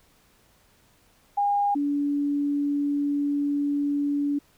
sine tone pair in turn, 812 / 287.1 Hz, G#5 / D4, -39 / -39 cents, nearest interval octave + tritone, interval 1800 cents, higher first, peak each -20 / -22 dBFS, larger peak first, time 1.37-1.75 / 1.75-4.39 s, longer second, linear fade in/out 10 ms, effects pink hiss -61 dBFS RMS until 4.57 s

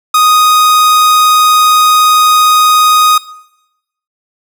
45% pulse tone, 1244.5 Hz, D#6, in tune, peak -5 dBFS, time 0.14-3.18 s, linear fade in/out 5 ms, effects noise-tail reverb RT60 0.9 s tail -19 dB re dry

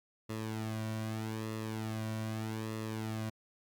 sawtooth tone with flanger, 110 Hz, A2, in tune, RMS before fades -38 dBFS, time 0.29-3.3 s, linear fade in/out 10 ms, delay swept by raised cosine 1.3 to 2.4 ms, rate 0.81 Hz, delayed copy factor -0.65, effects Opus 48 kbps

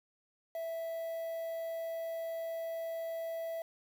triangle tone with quantisation, 659.3 Hz, E5, in tune, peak -34 dBFS, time 0.55-3.62 s, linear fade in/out 2 ms, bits 9, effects none

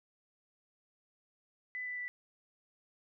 sine tone with pitch steps, 2000 / 1987.3 / 1974.7 Hz, B6 / B6 / B6, +21 / +10 / -1 cents, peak -37 dBFS, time 1.75-2.08 s, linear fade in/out 0 ms, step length 110 ms, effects none

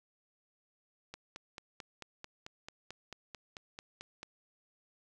click train, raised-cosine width 0.2 ms, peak -27 dBFS, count 15, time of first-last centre 1.14-4.231 s, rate 4.53 Hz, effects none

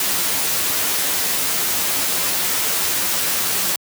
white noise with comb filter, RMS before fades -20 dBFS, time 0-3.76 s, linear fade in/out 2 ms, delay 11 ms, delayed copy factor +0.6, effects high-pass 100 Hz 12 dB/octave

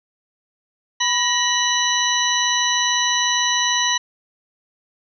harmonic tone with a mistuned harmonic, 987.8 Hz, B5, in tune, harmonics 1 / 2 / 3 / 4 / 6, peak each -23 / -23 / -23 / -23 / -23 dBFS, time 1-3.98 s, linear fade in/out 10 ms, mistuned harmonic 2, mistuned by -73 cents, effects none

